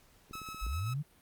clicks, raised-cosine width 3 ms, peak -36 dBFS, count 6, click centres 0.311 / 0.354 / 0.417 / 0.488 / 0.546 / 0.666 s
sawtooth tone with tremolo, 1292 Hz, E6, 35 cents flat, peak -37 dBFS, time 0.33-0.94 s, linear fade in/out 5 ms, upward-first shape square, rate 7.5 Hz, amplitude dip 30%
sine linear sweep, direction up, 40.92 to 155.56 Hz, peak -32 dBFS, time 0.61-1.03 s, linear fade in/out 20 ms
effects pink hiss -64 dBFS RMS until 1.21 s + Opus 48 kbps

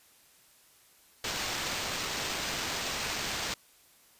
white noise with sample-and-hold, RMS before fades -34 dBFS, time 1.24-3.54 s, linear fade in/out 2 ms, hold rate 11025 Hz, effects white hiss -61 dBFS RMS until 4.19 s + resampled to 32000 Hz

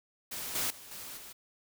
white noise with level steps, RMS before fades -39 / -32 / -50 / -44 / -48 dBFS, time 0.31-1.33 s, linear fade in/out 10 ms, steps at 0.55 / 0.7 / 0.91 / 1.17 s, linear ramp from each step 5 ms, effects none

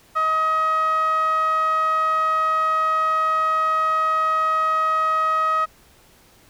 sawtooth tone with band-pass filter, 633 Hz, D#5, 30 cents sharp, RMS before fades -20 dBFS, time 0.15-5.66 s, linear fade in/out 20 ms, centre 1300 Hz, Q 5.3, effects pink hiss -53 dBFS RMS until 6.49 s

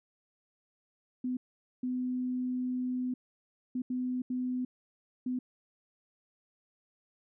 sine tone bursts at uneven times, 252 Hz, B3, 35 cents sharp, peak -30 dBFS, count 6, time 1.24-1.37 / 1.83-3.14 / 3.75-3.82 / 3.9-4.22 / 4.3-4.65 / 5.26-5.39 s, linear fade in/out 5 ms, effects none

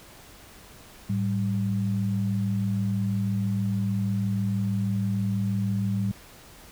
sine tone pair together, 108.4 / 194.66 Hz, A2 / G3, -25 / -12 cents, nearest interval minor seventh, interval 1013 cents, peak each -26 dBFS, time 1.09-6.12 s, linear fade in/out 10 ms, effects pink hiss -49 dBFS RMS until 6.71 s

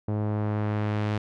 sawtooth tone with low-pass filter sweep, 105.4 Hz, G#2, 26 cents sharp, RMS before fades -27 dBFS, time 0.08-1.18 s, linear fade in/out 5 ms, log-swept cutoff 680 to 3800 Hz, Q 0.75, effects none

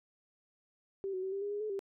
sine tone with pitch steps, 390.4 / 372.1 / 381.2 / 394.3 / 407.5 / 411.4 / 428.7 / 393 Hz, G4 / F#4 / G4 / G4 / G#4 / G#4 / A4 / G4, -7 / +10 / -48 / +10 / -33 / -16 / -45 / +4 cents, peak -34 dBFS, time 1.04-1.792 s, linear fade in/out 0 ms, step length 94 ms, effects none

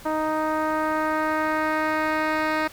10% pulse tone with low-pass filter sweep, 311.1 Hz, D#4, in tune, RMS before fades -24 dBFS, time 0.05-2.68 s, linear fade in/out 10 ms, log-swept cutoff 990 to 3000 Hz, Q 1.1, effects pink hiss -45 dBFS RMS until 2.72 s

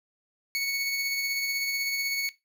25% pulse tone with tremolo, 2217 Hz, C#7, in tune, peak -22 dBFS, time 0.55-2.29 s, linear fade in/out 0 ms, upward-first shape sine, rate 16 Hz, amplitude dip 30%, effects noise-tail reverb RT60 0.2 s tail -17 dB re dry

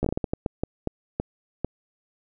slowing click train, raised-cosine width 2 ms, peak -11 dBFS, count 13, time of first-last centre 0.03-1.646 s, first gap 14 ms, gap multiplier 1.37, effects none

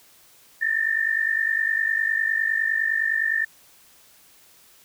sine tone pair together, 1771.2 / 1821 Hz, A6 / A#6, +11 / -41 cents, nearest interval unison, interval 48 cents, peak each -23 dBFS, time 0.61-3.45 s, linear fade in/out 10 ms, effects white hiss -54 dBFS RMS until 4.84 s

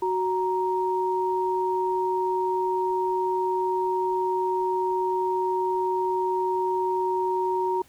sine tone pair together, 371 / 934.9 Hz, F#4 / A#5, +5 / +5 cents, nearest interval octave + major third, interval 1600 cents, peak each -25 dBFS, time 0.02-7.82 s, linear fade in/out 5 ms, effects pink hiss -56 dBFS RMS until 7.88 s

